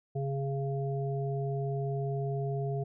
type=harmonic tone; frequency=137.6 Hz; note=C#3; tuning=12 cents flat; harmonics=1 / 3 / 5; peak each=-31 / -36 / -40 dBFS; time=0.15-2.84 s; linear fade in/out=10 ms; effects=none